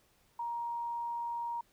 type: tone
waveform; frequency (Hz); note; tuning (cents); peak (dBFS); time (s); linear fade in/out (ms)
sine; 941; A#5; +16; -34; 0.39-1.61; 5
effects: pink hiss -69 dBFS RMS until 1.72 s